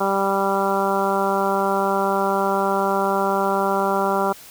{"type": "harmonic tone", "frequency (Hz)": 196, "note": "G3", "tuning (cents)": 0, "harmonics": [1, 2, 3, 4, 5, 6, 7], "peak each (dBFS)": [-27, -24, -25, -24, -25, -28, -27], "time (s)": [0, 4.33], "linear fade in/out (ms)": 10, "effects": ["white hiss -43 dBFS RMS until 4.5 s"]}